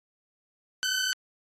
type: tone pair together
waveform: 15% pulse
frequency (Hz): 1501.7 / 1535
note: F#6 / G6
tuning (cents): +25 / -37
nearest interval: unison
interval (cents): 38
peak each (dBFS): -22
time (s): 0.83-1.13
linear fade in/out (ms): 0
effects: AAC 32 kbps